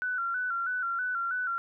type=tone with vibrato; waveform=sine; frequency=1433 Hz; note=F6; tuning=44 cents sharp; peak=-28 dBFS; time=0.02-1.58 s; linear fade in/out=0 ms; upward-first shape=square; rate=3.1 Hz; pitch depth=72 cents each way; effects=none